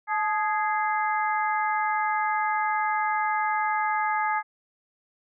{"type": "harmonic tone with a mistuned harmonic", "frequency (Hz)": 415.3, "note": "G#4", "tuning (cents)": 0, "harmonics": [2, 3, 4, 5], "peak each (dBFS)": [-25, -29, -31, -33], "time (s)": [0.07, 4.43], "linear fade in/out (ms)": 50, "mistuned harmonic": 2, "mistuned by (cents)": 62, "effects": []}